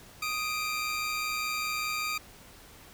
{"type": "tone pair together", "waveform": "25% pulse", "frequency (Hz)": [1242, 2359], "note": ["D#6", "D7"], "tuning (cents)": [-3, 7], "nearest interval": "major seventh", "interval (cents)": 1110, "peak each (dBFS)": [-29, -29], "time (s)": [0.22, 2.18], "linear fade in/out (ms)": 5, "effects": ["pink hiss -52 dBFS RMS until 2.93 s"]}